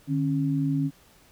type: tone pair together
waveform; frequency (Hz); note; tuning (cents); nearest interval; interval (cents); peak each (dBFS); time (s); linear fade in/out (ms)
sine; 150.24 / 273.8; D3 / C#4; +40 / -21; minor seventh; 1039; -25 / -25; 0.07-0.91; 50
effects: pink hiss -57 dBFS RMS until 1.31 s